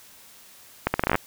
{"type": "accelerating click train", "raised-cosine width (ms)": 0.5, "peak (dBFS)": -5, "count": 10, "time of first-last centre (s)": [0.87, 1.154], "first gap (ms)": 70, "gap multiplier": 0.78, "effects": ["white hiss -50 dBFS RMS until 1.26 s"]}